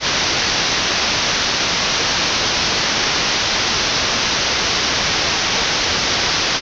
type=low-pass noise; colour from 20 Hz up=white; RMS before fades=-18 dBFS; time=0-6.61 s; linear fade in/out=50 ms; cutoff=6100 Hz; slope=96 dB/octave; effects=none